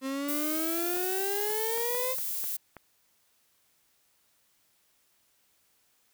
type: exponential sweep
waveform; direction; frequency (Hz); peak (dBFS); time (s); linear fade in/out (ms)
35% pulse; up; 263.3 to 523.3; -29; 0.01-2.16; 50
type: noise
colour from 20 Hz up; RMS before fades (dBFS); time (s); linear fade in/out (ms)
violet; -33; 0.28-2.57; 10
type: clicks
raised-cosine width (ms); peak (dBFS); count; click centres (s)
0.5; -29; 7; 0.966 / 1.504 / 1.778 / 1.949 / 2.186 / 2.441 / 2.767
effects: white hiss -69 dBFS RMS until 6.13 s